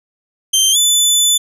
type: tone with pitch glide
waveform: 20% pulse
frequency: 3136 to 3500 Hz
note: G7 to A7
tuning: 0 to -10 cents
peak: -4 dBFS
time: 0.53-1.38 s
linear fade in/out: 10 ms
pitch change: +190 cents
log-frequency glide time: 0.72-0.77 s
effects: none